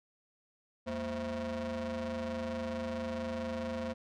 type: ring-modulated tone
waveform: 35% pulse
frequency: 145.5 Hz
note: D3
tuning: 16 cents flat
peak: -30 dBFS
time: 0.86-3.94 s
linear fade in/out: 20 ms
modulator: 376 Hz
effects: low-pass 5000 Hz 12 dB/octave